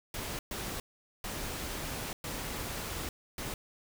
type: noise bursts at uneven times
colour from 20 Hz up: pink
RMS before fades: -38 dBFS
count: 5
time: 0.14-0.39 / 0.51-0.8 / 1.24-2.13 / 2.24-3.09 / 3.38-3.54 s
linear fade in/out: 2 ms
effects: none